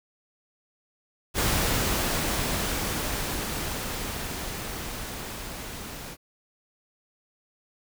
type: noise with level ramp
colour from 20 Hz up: pink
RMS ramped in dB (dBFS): -24 to -39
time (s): 1.34-6.17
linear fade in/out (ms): 50
effects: none

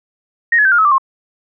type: tone with pitch steps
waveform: sine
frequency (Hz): 1864.7 / 1700.1 / 1550 / 1413.2 / 1288.4 / 1174.7 / 1071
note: A#6 / G#6 / G6 / F6 / E6 / D6 / C6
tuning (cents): 0 / +40 / -20 / +20 / -40 / 0 / +40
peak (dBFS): -8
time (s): 0.52-0.982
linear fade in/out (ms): 5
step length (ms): 66
effects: none

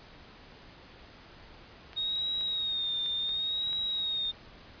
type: clicks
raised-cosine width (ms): 0.2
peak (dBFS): -29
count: 5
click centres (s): 1.932 / 2.41 / 3.061 / 3.292 / 3.73
type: tone with vibrato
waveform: sine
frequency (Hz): 3725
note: A#7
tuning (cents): -2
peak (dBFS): -29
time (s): 1.96-4.32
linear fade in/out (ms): 20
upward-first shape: sine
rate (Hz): 0.69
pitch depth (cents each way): 54
effects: pink hiss -52 dBFS RMS until 4.8 s + resampled to 11025 Hz

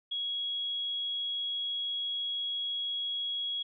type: tone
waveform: sine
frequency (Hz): 3322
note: G#7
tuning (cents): 0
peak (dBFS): -31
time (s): 0.11-3.63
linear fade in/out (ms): 10
effects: none

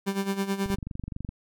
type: tone with tremolo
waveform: 30% pulse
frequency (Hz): 196.3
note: G3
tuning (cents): +3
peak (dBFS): -21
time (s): 0.06-0.76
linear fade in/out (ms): 20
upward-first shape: sine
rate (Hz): 9.3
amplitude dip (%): 75
type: click train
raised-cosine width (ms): 5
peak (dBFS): -22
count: 16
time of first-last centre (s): 0.66-1.29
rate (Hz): 23.8
effects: none

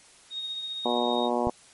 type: tone with tremolo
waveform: sine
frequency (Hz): 3729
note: A#7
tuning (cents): 0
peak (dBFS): -30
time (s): 0.3-1.3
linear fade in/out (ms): 50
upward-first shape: sine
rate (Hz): 15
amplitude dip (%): 30
type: harmonic tone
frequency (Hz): 120.9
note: B2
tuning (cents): -36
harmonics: 2 / 3 / 4 / 5 / 6 / 7 / 8 / 9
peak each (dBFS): -30 / -31 / -31 / -31 / -31 / -32 / -34 / -39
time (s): 0.85-1.5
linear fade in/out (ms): 5
type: click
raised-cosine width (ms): 5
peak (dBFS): -20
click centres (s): 1.471
effects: white hiss -54 dBFS RMS until 1.73 s + MP3 48 kbps

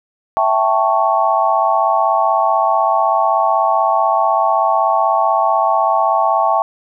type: chord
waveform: sine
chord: A dominant seventh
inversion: second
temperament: equal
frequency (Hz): 659.3 / 784 / 880 / 1108.7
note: E5 / G5 / A5 / C#6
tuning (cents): 0 / 0 / 0 / 0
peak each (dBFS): -17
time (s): 0.37-6.62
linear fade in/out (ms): 0
effects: none

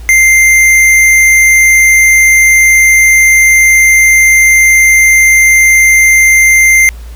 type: tone with hard clipping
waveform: sine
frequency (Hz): 2093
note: C7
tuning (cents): 0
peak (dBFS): -4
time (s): 0.09-6.89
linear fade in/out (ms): 0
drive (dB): 14
effects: added 57 Hz sine -23 dBFS peak until 7.15 s + pink hiss -39 dBFS RMS until 7.15 s

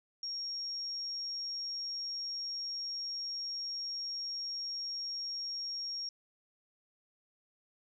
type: tone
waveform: sine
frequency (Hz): 5570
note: F8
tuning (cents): -5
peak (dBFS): -36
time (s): 0.23-6.09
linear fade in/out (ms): 2
effects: none

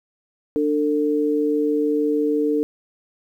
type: tone pair together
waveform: sine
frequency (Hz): 296.3 / 450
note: D4 / A4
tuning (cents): +15 / +39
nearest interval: perfect fifth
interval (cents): 724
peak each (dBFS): -20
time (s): 0.56-2.63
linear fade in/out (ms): 0
effects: 9-bit

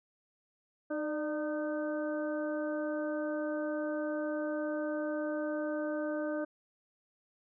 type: harmonic tone with a mistuned harmonic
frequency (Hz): 306.3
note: D#4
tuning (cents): -27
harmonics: 1 / 2 / 3 / 4 / 5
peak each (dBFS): -35 / -35 / -50 / -47 / -44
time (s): 0.9-6.45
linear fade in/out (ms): 10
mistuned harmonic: 2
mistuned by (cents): -44
effects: none

